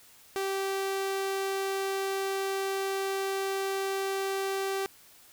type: tone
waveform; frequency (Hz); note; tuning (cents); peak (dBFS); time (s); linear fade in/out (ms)
sawtooth; 388.8; G4; -14; -25; 0.36-4.86; 0
effects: white hiss -56 dBFS RMS until 5.32 s